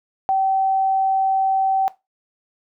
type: tone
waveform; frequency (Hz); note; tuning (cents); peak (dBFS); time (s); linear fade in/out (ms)
sine; 770; G5; -31; -15; 0.29-1.88; 0
effects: noise-tail reverb RT60 0.2 s tail -17 dB re dry